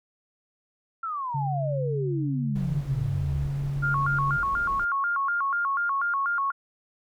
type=exponential sweep; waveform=sine; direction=down; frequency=1377 to 63.2 Hz; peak=-28 dBFS; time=1.03-3.48 s; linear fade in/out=5 ms
type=tone; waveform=sine; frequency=140 Hz; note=C#3; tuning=18 cents sharp; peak=-26 dBFS; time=1.34-4.37 s; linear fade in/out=10 ms
type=noise; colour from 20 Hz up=brown; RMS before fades=-38 dBFS; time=2.55-4.85 s; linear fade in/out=10 ms
type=tone with vibrato; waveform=sine; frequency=1244.5 Hz; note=D#6; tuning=in tune; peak=-23 dBFS; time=3.82-6.52 s; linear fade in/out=20 ms; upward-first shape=square; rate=4.1 Hz; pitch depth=210 cents each way
effects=none

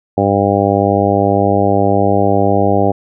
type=harmonic tone; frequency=99.8 Hz; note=G2; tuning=32 cents sharp; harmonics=1 / 2 / 3 / 4 / 5 / 6 / 7 / 8; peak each=-18 / -18 / -18 / -18 / -18 / -18 / -18 / -18 dBFS; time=0.17-2.92 s; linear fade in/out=10 ms; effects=none

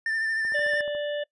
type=tone with vibrato; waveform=triangle; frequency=1787 Hz; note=A6; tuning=26 cents sharp; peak=-23 dBFS; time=0.06-0.81 s; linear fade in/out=2 ms; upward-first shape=triangle; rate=13 Hz; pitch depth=32 cents each way
type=click train; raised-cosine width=1 ms; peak=-31 dBFS; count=8; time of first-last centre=0.45-0.95 s; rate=14 Hz
type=harmonic tone; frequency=587.3 Hz; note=D5; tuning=in tune; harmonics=1 / 3 / 5 / 6; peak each=-27 / -37 / -41 / -43 dBFS; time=0.54-1.24 s; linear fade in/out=10 ms
effects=noise-tail reverb RT60 0.1 s tail -23 dB re dry + resampled to 24000 Hz

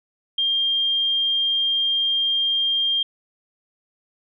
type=tone; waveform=sine; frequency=3202 Hz; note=G7; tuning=36 cents sharp; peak=-18 dBFS; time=0.38-3.03 s; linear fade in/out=5 ms; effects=none

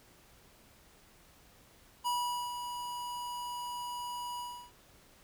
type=tone with ADSR envelope; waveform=square; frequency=973 Hz; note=B5; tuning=26 cents flat; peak=-30 dBFS; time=2.04-4.72 s; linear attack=28 ms; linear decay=450 ms; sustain=-8 dB; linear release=330 ms; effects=pink hiss -61 dBFS RMS until 5.23 s

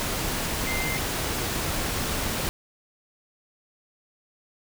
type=tone in noise; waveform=sine; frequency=2086 Hz; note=C7; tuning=6 cents flat; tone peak=-30 dBFS; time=0.67-0.97 s; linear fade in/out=0 ms; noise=pink; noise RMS=-28 dBFS; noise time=0-2.49 s; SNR=-5 dB; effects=none

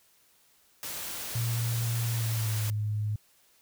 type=noise; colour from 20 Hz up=white; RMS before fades=-37 dBFS; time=0.83-2.7 s; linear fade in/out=0 ms
type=tone with pitch glide; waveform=sine; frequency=116.54 to 105.64 Hz; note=A#2 to G#2; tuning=0 to +30 cents; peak=-27 dBFS; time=1.35-3.16 s; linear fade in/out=5 ms; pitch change=-170 cents; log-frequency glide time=2.09-2.73 s
effects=white hiss -64 dBFS RMS until 3.61 s

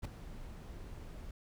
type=noise with ADSR envelope; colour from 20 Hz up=brown; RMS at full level=-33 dBFS; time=0.02-1.31 s; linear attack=31 ms; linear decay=5 ms; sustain=-14 dB; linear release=3 ms; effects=none

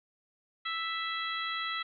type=harmonic tone; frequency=659.3 Hz; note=E5; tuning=in tune; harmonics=2 / 3 / 4 / 5 / 6; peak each=-36 / -37 / -44 / -39 / -41 dBFS; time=0.65-1.83 s; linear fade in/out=10 ms; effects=none

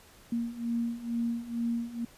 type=beating tone pair; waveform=sine; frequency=232.6 / 234.8 Hz; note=A#3 / A#3; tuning=-4 / +13 cents; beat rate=2.2 Hz; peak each=-34 / -31 dBFS; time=0.32-2.05 s; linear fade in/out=5 ms; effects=pink hiss -56 dBFS RMS until 2.17 s + resampled to 32000 Hz

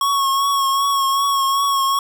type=tone with vibrato; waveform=square; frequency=1101 Hz; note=C#6; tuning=12 cents flat; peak=-16 dBFS; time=0.01-1.99 s; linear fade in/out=2 ms; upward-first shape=triangle; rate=2.6 Hz; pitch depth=36 cents each way; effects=none

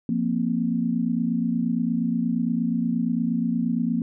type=chord; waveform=sine; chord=F suspended fourth; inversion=none; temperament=equal; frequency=174.61 / 233.1 / 261.6 Hz; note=F3 / Bb3 / C4; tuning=0 / 0 / 0 cents; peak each=-27 / -23 / -28 dBFS; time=0.09-4.02 s; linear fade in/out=2 ms; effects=none

